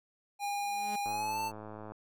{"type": "tone with pitch glide", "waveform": "square", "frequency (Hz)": [812, 885.5], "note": ["G#5", "A5"], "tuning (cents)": [-39, 11], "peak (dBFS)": -33, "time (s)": [0.39, 1.52], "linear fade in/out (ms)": 50, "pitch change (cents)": 150, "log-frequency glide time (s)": [1.04, 1.4]}
{"type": "tone with exponential growth", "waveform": "sawtooth", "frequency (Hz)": 209.3, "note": "G#3", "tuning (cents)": 14, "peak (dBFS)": -35, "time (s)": [0.53, 0.96], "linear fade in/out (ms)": 5, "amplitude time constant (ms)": 92}
{"type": "click train", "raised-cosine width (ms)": 1, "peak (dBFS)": -31, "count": 93, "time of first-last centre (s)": [1.06, 1.92], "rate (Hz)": 107}
{"effects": []}